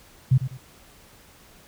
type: tone with echo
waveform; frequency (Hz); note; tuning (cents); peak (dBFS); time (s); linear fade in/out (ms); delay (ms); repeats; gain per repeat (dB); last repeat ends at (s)
sine; 130; C3; -11; -13; 0.31-0.38; 10; 98; 2; -11; 0.576
effects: pink hiss -52 dBFS RMS until 1.67 s